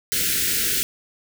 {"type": "band-stop noise", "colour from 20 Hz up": "white", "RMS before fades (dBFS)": -22, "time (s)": [0.12, 0.83], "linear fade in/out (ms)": 0, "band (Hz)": [490, 1400], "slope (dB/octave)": 96, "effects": []}